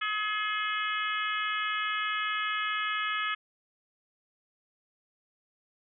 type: harmonic tone with a mistuned harmonic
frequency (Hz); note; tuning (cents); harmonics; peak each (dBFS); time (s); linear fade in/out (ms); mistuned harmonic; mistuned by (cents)
424.8; G#4; +39; 3 / 4 / 5 / 6 / 7 / 8; -32 / -34 / -36 / -38 / -39 / -40; 0.01-3.35; 10; 8; -37
effects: none